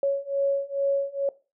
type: beating tone pair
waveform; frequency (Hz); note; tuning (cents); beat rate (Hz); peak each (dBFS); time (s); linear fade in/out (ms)
sine; 554.4 / 556.7; C#5 / C#5; 0 / +7; 2.3; -26 / -25; 0.03-1.29; 2
effects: noise-tail reverb RT60 0.3 s tail -18 dB re dry